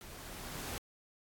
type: noise with level ramp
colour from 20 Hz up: pink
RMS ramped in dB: -51 to -40 dBFS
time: 0.01-0.78 s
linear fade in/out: 0 ms
effects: AAC 64 kbps